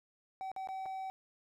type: tone with dropouts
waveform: triangle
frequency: 764 Hz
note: G5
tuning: 45 cents flat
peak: -36 dBFS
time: 0.41-1.1 s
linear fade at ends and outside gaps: 0 ms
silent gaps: 0.516-0.563 / 0.673-0.688 / 0.857-0.861 s
effects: none